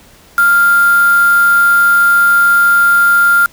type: tone with quantisation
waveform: sine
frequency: 1396.9 Hz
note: F6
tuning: in tune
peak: -6 dBFS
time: 0.38-3.46 s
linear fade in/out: 2 ms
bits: 3
effects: pink hiss -43 dBFS RMS until 3.52 s